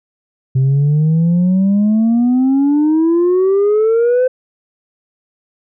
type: exponential sweep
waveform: sine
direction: up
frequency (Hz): 129.4 to 516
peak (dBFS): -7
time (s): 0.55-4.28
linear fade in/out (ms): 10
effects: tanh soft clip ceiling -8 dBFS